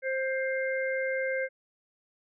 harmonic tone, 527 Hz, C5, 12 cents sharp, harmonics 1 / 3 / 4, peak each -29 / -34 / -35 dBFS, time 0.02-1.49 s, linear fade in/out 50 ms, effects none

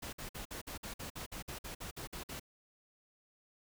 pink noise bursts, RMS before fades -44 dBFS, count 15, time 0.02-2.398 s, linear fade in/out 10 ms, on 110 ms, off 52 ms, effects none

